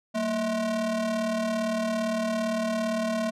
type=ring-modulated tone; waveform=square; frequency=210.1 Hz; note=G#3; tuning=20 cents sharp; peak=-23 dBFS; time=0.14-3.31 s; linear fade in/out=20 ms; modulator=439 Hz; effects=low-pass 9000 Hz 12 dB/octave